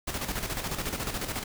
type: noise with tremolo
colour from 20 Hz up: pink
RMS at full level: -31 dBFS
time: 0.07-1.44 s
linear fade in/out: 10 ms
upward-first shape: square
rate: 14 Hz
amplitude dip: 55%
effects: none